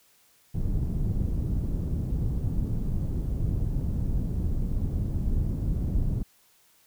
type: low-pass noise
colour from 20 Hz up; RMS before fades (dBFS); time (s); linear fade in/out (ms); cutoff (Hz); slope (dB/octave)
pink; -27; 0.54-6.23; 10; 170; 12
effects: white hiss -62 dBFS RMS until 6.86 s